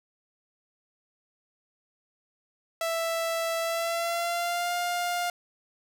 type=tone with pitch glide; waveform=sawtooth; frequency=661 to 704.4 Hz; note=E5 to F5; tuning=+5 to +15 cents; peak=-23 dBFS; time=2.81-5.3 s; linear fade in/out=2 ms; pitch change=+110 cents; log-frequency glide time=3.6-4.74 s; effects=none